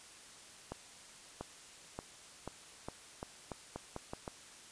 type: accelerating click train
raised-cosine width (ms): 1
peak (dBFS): -26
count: 11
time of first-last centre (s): 0.72-4.278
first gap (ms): 690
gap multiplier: 0.84
effects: white hiss -55 dBFS RMS until 4.71 s + resampled to 22050 Hz